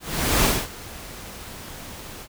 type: noise with ADSR envelope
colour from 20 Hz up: pink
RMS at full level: -18 dBFS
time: 0-2.28 s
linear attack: 440 ms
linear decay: 230 ms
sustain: -20 dB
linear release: 53 ms
effects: none